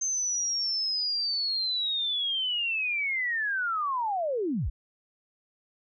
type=linear sweep; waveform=sine; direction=down; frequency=6300 to 30.26 Hz; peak=-26 dBFS; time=0.01-4.7 s; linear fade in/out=10 ms; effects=none